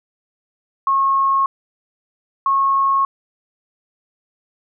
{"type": "tone pair in turn", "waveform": "sine", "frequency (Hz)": [1088, 1092.2], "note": ["C#6", "C#6"], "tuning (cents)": [-33, -26], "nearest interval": "unison", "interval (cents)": 7, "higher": "second", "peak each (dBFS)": -13, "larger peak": "neither", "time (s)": [[0.87, 1.46], [2.46, 3.05]], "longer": "neither", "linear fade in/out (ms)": 2, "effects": []}